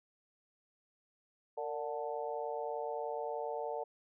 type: harmonic tone with a mistuned harmonic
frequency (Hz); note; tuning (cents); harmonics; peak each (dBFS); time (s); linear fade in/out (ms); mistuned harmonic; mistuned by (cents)
146.83; D3; 0; 3 / 4 / 5 / 6; -40 / -41 / -42 / -43; 1.57-3.84; 10; 3; +65
effects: none